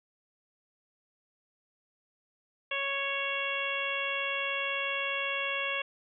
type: harmonic tone with a mistuned harmonic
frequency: 554.4 Hz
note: C#5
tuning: in tune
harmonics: 1 / 2 / 3 / 4 / 5 / 6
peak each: -38 / -38 / -38 / -36 / -34 / -39 dBFS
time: 2.71-5.82 s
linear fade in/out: 5 ms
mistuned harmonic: 5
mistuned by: -15 cents
effects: none